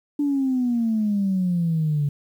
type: exponential sweep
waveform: sine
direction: down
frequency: 293.7 to 142.1 Hz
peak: -18 dBFS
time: 0.19-2.09 s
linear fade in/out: 5 ms
effects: tanh soft clip ceiling -14 dBFS + 9-bit